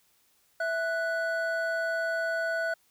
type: tone pair together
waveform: triangle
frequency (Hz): 659.3 / 1480.1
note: E5 / F#6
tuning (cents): 0 / 0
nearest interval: octave + major second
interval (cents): 1400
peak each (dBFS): -28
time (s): 0.6-2.74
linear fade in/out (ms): 5
effects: white hiss -67 dBFS RMS until 2.9 s